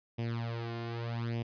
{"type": "tone with flanger", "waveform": "sawtooth", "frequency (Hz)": 116.54, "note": "A#2", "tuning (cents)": 0, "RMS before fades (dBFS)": -36, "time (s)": [0.18, 1.43], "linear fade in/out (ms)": 10, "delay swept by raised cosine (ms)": [0.35, 2.85], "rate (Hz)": 0.82, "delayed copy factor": 0.8, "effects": ["resampled to 11025 Hz"]}